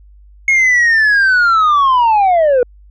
sine linear sweep, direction down, 2176 to 473.9 Hz, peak -5 dBFS, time 0.48-2.63 s, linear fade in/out 2 ms, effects tanh soft clip ceiling -7 dBFS + added 50 Hz sine -39 dBFS peak until 2.9 s

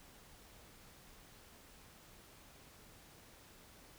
silence, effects pink hiss -60 dBFS RMS until 3.98 s

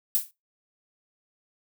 violet noise with exponential decay, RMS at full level -20 dBFS, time 0.15-0.31 s, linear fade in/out 0 ms, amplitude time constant 34 ms, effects noise-tail reverb RT60 0.2 s tail -18 dB re dry

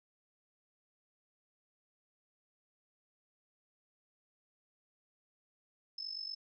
sine tone with amplitude modulation, 5230 Hz, E8, 15 cents flat, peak -36 dBFS, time 5.98-6.35 s, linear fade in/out 5 ms, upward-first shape sine, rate 48.3 Hz, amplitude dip 80%, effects none

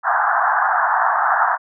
pink band-pass noise, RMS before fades -17 dBFS, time 0.03-1.58 s, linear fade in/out 50 ms, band 690 to 1700 Hz, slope 96 dB/octave, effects none

